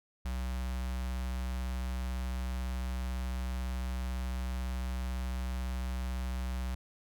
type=tone with notch filter; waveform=square; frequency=63 Hz; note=B1; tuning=35 cents sharp; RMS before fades=-35 dBFS; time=0.25-6.75 s; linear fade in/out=5 ms; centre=380 Hz; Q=0.99; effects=none